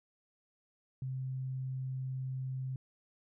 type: tone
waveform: sine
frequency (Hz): 130.81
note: C3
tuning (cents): 0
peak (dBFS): -35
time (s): 1.02-2.76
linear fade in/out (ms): 2
effects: none